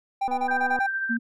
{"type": "tone bursts", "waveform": "triangle", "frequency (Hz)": 788, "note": "G5", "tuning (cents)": 9, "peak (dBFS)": -20, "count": 7, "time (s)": [0.21, 0.869], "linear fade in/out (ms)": 10, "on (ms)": 71, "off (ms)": 27}
{"type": "click train", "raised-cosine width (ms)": 1, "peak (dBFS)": -22, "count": 127, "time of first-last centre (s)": [0.28, 0.788], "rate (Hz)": 248}
{"type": "tone with tremolo", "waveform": "sine", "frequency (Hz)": 1568, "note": "G6", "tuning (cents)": 0, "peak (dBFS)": -23, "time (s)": [0.48, 1.17], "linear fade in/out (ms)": 5, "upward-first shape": "triangle", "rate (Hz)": 13, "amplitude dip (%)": 45}
{"type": "tone", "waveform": "sine", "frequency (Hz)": 234.6, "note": "A#3", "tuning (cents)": 11, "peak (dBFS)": -24, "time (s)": [1.09, 1.19], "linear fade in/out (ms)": 20}
{"effects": []}